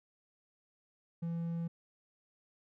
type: tone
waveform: triangle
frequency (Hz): 167.9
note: E3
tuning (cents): +32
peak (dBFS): -32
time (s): 1.22-1.68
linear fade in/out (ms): 10
effects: none